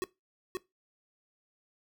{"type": "tone with echo", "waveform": "square", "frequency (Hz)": 370, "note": "F#4", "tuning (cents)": 0, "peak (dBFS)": -31, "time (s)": [0.02, 0.04], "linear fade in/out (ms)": 0, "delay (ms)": 530, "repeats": 1, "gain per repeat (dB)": -2, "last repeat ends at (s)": 0.57, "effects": ["noise-tail reverb RT60 0.2 s tail -19 dB re dry"]}